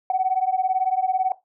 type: beating tone pair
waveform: sine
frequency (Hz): 743 / 761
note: F#5 / F#5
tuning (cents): +7 / +48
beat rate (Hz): 18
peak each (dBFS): -21 / -22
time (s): 0.1-1.32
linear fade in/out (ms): 2
effects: noise-tail reverb RT60 0.2 s tail -17 dB re dry + tanh soft clip ceiling -11 dBFS